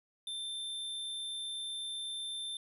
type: tone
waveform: square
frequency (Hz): 3566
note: A7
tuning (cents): +22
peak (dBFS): -38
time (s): 0.27-2.57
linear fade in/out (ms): 2
effects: resampled to 32000 Hz